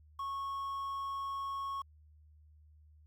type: tone with quantisation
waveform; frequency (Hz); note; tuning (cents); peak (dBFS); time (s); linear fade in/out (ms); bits
triangle; 1100; C#6; -14; -34; 0.19-1.82; 5; 10
effects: added 76 Hz sine -58 dBFS peak until 3.06 s